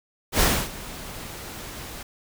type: noise with ADSR envelope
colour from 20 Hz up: pink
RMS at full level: -18 dBFS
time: 0.32-2.03 s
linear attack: 88 ms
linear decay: 280 ms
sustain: -19 dB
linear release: 4 ms
effects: none